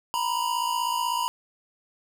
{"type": "tone pair together", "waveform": "square", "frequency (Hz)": [942.9, 999], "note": ["A#5", "B5"], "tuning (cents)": [20, 20], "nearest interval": "minor second", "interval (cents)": 100, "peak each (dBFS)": -28, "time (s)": [0.14, 1.28], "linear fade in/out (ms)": 0, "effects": []}